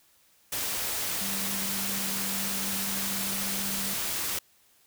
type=tone in noise; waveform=sine; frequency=196 Hz; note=G3; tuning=in tune; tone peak=-37 dBFS; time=1.21-3.94 s; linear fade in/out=5 ms; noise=white; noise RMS=-31 dBFS; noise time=0.52-4.39 s; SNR=-9 dB; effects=white hiss -63 dBFS RMS until 4.86 s